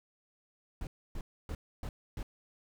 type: noise bursts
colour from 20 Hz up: brown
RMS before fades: -38 dBFS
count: 5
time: 0.81-2.23 s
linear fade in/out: 2 ms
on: 60 ms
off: 280 ms
effects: none